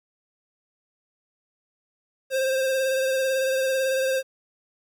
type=tone with vibrato; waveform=square; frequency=528 Hz; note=C5; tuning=16 cents sharp; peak=-22 dBFS; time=2.3-4.23 s; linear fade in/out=50 ms; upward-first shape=triangle; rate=18 Hz; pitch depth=31 cents each way; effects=10-bit